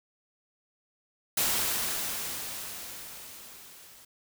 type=noise with level ramp; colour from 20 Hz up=white; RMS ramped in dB=-26 to -53 dBFS; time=1.37-4.05 s; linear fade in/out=5 ms; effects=none